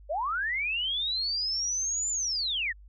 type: linear two-way sweep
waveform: sine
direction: up then down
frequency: 538 to 7190 to 1716 Hz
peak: -27 dBFS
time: 0.09-2.73 s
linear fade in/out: 20 ms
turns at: 2.1 s
effects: added 50 Hz sine -48 dBFS peak until 2.88 s